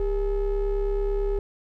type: ring-modulated tone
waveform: triangle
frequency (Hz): 217.5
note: A3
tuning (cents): -20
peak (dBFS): -17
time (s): 0-1.39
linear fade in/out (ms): 2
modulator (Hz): 183
effects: none